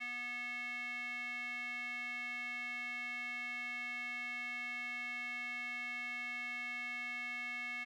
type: tone with band-pass filter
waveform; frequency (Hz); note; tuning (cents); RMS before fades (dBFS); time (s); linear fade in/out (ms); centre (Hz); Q
square; 243.7; B3; -23; -42; 0-7.85; 20; 2200; 6.5
effects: none